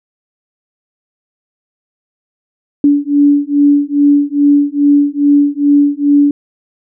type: beating tone pair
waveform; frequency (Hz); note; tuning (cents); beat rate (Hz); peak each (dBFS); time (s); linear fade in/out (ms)
sine; 286.4 / 288.8; D4 / D4; -43 / -29; 2.4; -10; 2.84-6.31; 2
effects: none